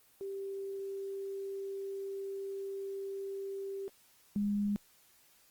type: tone pair in turn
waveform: sine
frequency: 392 / 204.7 Hz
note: G4 / G#3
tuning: 0 / -25 cents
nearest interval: major seventh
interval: 1125 cents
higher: first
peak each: -37 / -29 dBFS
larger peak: second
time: 0.21-3.88 / 4.36-4.76 s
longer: first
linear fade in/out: 0 ms
effects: white hiss -65 dBFS RMS until 5.5 s + Opus 24 kbps